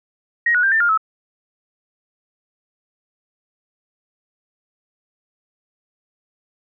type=tone with pitch steps; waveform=sine; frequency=1884 / 1462 / 1583 / 1788 / 1408 / 1298 Hz; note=A#6 / F#6 / G6 / A6 / F6 / E6; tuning=+18 / -21 / +17 / +27 / +14 / -27 cents; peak=-13 dBFS; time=0.46-0.976 s; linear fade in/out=5 ms; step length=86 ms; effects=none